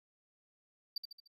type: tone with echo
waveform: triangle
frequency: 4646 Hz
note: D8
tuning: 20 cents flat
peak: -33 dBFS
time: 0.96-0.98 s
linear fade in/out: 5 ms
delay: 74 ms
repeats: 4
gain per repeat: -6 dB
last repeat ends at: 1.276 s
effects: none